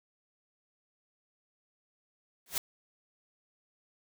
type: noise with exponential growth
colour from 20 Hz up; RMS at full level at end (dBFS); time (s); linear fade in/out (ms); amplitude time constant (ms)
white; -26; 2.46-2.58; 2; 24
effects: none